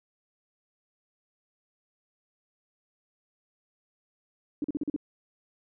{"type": "tone bursts", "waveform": "sine", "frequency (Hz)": 293.7, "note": "D4", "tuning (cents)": 0, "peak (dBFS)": -26, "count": 6, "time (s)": [4.62, 4.963], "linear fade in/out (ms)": 2, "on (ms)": 23, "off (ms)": 41, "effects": []}